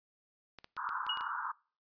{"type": "clicks", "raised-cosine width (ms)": 0.2, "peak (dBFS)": -30, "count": 7, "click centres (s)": [0.587, 0.644, 0.767, 0.891, 1.066, 1.173, 1.209]}
{"type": "band-pass noise", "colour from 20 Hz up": "white", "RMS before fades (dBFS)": -38, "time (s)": [0.77, 1.52], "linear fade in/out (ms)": 10, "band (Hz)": [900, 1500], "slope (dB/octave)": 96}
{"type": "tone with exponential decay", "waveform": "sine", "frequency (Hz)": 2893, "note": "F#7", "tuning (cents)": -40, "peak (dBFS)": -29, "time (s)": [1.09, 1.31], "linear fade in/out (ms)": 5, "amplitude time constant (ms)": 47}
{"effects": ["noise-tail reverb RT60 0.4 s tail -24 dB re dry", "resampled to 11025 Hz"]}